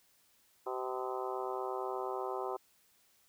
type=harmonic tone with a mistuned harmonic; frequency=128.3 Hz; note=C3; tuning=34 cents flat; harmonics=3 / 4 / 5 / 6 / 7 / 8 / 9 / 10; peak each=-39 / -43 / -45 / -42 / -46 / -43 / -50 / -48 dBFS; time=0.66-2.57 s; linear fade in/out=10 ms; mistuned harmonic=9; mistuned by=+58 cents; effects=white hiss -69 dBFS RMS until 3.28 s